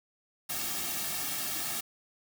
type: noise with comb filter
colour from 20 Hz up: white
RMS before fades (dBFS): -34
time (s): 0.49-1.81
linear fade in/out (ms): 10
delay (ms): 2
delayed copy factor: -0.75
effects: none